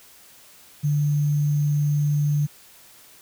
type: tone with sample-and-hold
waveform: sine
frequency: 146.83 Hz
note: D3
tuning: in tune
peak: -18 dBFS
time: 0.83-2.47 s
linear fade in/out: 20 ms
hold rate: 6300 Hz
effects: white hiss -50 dBFS RMS until 3.21 s